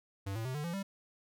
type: tone with pitch steps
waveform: square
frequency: 98 / 112.57 / 129.31 / 148.54 / 170.63 / 196 Hz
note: G2 / A2 / C3 / D3 / F3 / G3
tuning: 0 / +40 / -20 / +20 / -40 / 0 cents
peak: -36 dBFS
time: 0.26-0.83 s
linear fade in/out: 10 ms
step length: 95 ms
effects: none